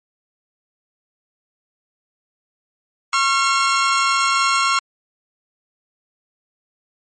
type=tone pair together; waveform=sawtooth; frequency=1087.4 / 1370 Hz; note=C#6 / F6; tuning=-34 / -34 cents; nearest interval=major third; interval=400 cents; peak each=-14 dBFS; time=3.13-4.79 s; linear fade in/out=2 ms; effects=MP3 32 kbps

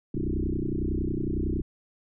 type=tone with frequency modulation; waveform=sine; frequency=140 Hz; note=C#3; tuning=18 cents sharp; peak=-25 dBFS; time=0.14-1.62 s; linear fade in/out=5 ms; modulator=30.9 Hz; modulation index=7.2; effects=none

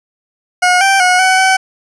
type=tone with pitch steps; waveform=20% pulse; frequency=723 / 781 / 728 / 751 / 759 Hz; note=F#5 / G5 / F#5 / F#5 / F#5; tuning=-40 / -7 / -28 / +26 / +44 cents; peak=-3 dBFS; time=0.62-1.57 s; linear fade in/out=10 ms; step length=190 ms; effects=resampled to 22050 Hz + 7-bit

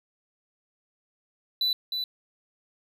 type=tone with echo; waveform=triangle; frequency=3981 Hz; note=B7; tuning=13 cents sharp; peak=-21 dBFS; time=1.61-1.73 s; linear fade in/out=2 ms; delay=310 ms; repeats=1; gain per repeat=-5 dB; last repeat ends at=2.04 s; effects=none

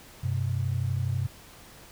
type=tone pair together; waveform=sine; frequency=96.04 / 128.2 Hz; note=G2 / C3; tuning=-35 / -35 cents; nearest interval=perfect fourth; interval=500 cents; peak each=-28 dBFS; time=0.23-1.27 s; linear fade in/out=10 ms; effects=pink hiss -50 dBFS RMS until 1.91 s

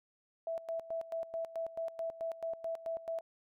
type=tone with tremolo; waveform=sine; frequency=659 Hz; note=E5; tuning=1 cent flat; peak=-34 dBFS; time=0.47-3.21 s; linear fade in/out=2 ms; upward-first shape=square; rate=4.6 Hz; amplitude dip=80%; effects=none

